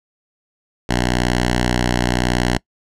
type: tone with notch filter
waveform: 5% pulse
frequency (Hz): 60.9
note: B1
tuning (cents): -24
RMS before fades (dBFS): -18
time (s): 0.89-2.58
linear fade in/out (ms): 5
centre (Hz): 490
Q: 1.5
effects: noise-tail reverb RT60 0.1 s tail -25 dB re dry + low-pass 8000 Hz 12 dB/octave